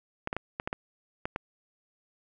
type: clicks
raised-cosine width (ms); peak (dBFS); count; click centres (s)
0.5; -16; 8; 0.274 / 0.329 / 0.366 / 0.599 / 0.675 / 0.729 / 1.255 / 1.361
effects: none